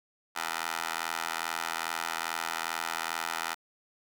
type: tone with high-pass filter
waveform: 15% pulse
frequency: 82.41 Hz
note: E2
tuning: in tune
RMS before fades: -34 dBFS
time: 0.35-3.55 s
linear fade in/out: 20 ms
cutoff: 1100 Hz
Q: 1.4
effects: none